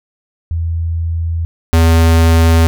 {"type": "tone pair in turn", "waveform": ["sine", "square"], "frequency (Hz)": [83, 82.28], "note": ["E2", "E2"], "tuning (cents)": [12, -3], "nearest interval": "unison", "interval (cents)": 15, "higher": "first", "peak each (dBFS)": [-14, -7], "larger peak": "second", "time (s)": [[0.51, 1.45], [1.73, 2.67]], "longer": "neither", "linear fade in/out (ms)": 0, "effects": []}